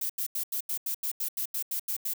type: noise bursts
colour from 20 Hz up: violet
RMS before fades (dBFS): -31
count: 13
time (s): 0.01-2.136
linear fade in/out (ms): 5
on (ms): 86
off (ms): 84
effects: none